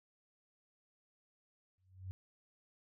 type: tone with exponential growth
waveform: sine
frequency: 93.4 Hz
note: F#2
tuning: 17 cents sharp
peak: -38 dBFS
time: 1.78-2.11 s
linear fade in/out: 0 ms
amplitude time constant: 71 ms
effects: none